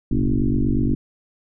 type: tone with frequency modulation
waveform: sine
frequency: 127.8 Hz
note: C3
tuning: 40 cents flat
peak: -16 dBFS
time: 0.11-0.95 s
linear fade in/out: 5 ms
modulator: 48.4 Hz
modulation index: 3.9
effects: none